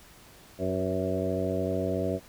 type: harmonic tone with a mistuned harmonic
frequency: 93.6 Hz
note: F#2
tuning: 20 cents sharp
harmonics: 1 / 2 / 3 / 4 / 5 / 6 / 7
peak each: -34 / -34 / -34 / -34 / -34 / -34 / -34 dBFS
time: 0.58-2.2 s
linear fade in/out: 50 ms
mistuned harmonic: 5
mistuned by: +40 cents
effects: pink hiss -53 dBFS RMS until 2.28 s